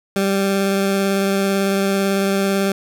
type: tone with vibrato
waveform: 20% pulse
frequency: 196 Hz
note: G3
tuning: in tune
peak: -11 dBFS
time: 0.16-2.72 s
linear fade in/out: 2 ms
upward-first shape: sine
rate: 18 Hz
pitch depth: 11 cents each way
effects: none